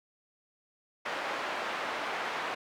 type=band-pass noise; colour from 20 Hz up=pink; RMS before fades=-35 dBFS; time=1.05-2.55 s; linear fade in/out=10 ms; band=620 to 2300 Hz; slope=12 dB/octave; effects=none